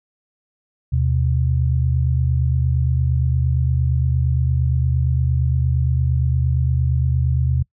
sine tone pair together, 78 / 126.67 Hz, D#2 / B2, +5 / +44 cents, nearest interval minor sixth, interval 839 cents, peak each -18 dBFS, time 0.92-7.63 s, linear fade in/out 10 ms, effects noise-tail reverb RT60 0.1 s tail -24 dB re dry

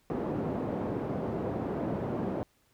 pink band-pass noise, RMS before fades -33 dBFS, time 0.1-2.43 s, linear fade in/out 0 ms, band 170 to 550 Hz, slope 12 dB/octave, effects pink hiss -69 dBFS RMS until 2.73 s

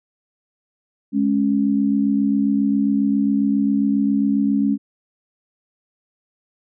sine tone pair together, 209.6 / 277 Hz, G#3 / C#4, +16 / -1 cents, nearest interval perfect fourth, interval 483 cents, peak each -18 dBFS, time 1.12-4.78 s, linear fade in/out 50 ms, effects none

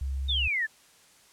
sine tone, 67.5 Hz, C#2, 45 cents flat, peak -28 dBFS, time 0.01-0.48 s, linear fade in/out 5 ms
sine exponential sweep, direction down, 3729 to 1697 Hz, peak -25 dBFS, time 0.28-0.67 s, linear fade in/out 20 ms
effects white hiss -58 dBFS RMS until 1.32 s + low-pass 10000 Hz 12 dB/octave

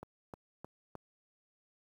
click train, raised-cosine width 1 ms, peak -30 dBFS, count 4, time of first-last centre 0.03-0.953 s, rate 3.25 Hz, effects high-pass 60 Hz 12 dB/octave + 10-bit

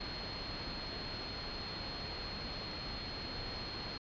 sine tone in noise, 4248 Hz, C8, 25 cents sharp, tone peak -44 dBFS, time 0-3.98 s, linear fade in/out 10 ms, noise pink, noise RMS -43 dBFS, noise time 0-3.98 s, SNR -4 dB, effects resampled to 11025 Hz

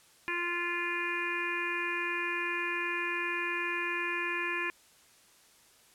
harmonic tone, 347.9 Hz, F4, 7 cents flat, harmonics 1 / 3 / 4 / 5 / 6 / 7 / 8, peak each -39 / -38 / -45 / -35 / -42 / -35 / -46 dBFS, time 0.28-4.7 s, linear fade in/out 0 ms, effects white hiss -61 dBFS RMS until 5.94 s + low-pass 11000 Hz 12 dB/octave

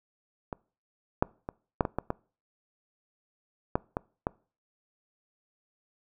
clicks, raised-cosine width 1 ms, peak -20 / -8 / -20 / -8 / -15 / -14 / -14 / -10 / -15 / -13 dBFS, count 10, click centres 0.528 / 1.225 / 1.489 / 1.808 / 1.852 / 1.986 / 2.104 / 3.755 / 3.969 / 4.269 s, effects noise-tail reverb RT60 0.4 s tail -24 dB re dry

